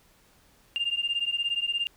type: beating tone pair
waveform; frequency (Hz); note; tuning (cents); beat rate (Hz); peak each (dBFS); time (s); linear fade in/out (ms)
sine; 2794 / 2811; F7 / F7; 0 / +11; 17; -28; 0.76-1.87; 0
effects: tanh soft clip ceiling -19 dBFS + pink hiss -61 dBFS RMS until 1.96 s